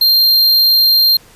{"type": "tone", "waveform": "square", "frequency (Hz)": 4186, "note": "C8", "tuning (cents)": 0, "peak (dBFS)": -8, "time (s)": [0.01, 1.17], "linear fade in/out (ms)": 5, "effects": ["pink hiss -44 dBFS RMS until 1.35 s", "resampled to 32000 Hz"]}